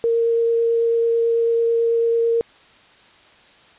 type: tone with vibrato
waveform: sine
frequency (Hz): 462.4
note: A#4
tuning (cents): -14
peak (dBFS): -15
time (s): 0.04-2.41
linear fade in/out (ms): 0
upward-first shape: triangle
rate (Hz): 9.1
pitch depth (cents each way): 8
effects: white hiss -50 dBFS RMS until 3.78 s + resampled to 8000 Hz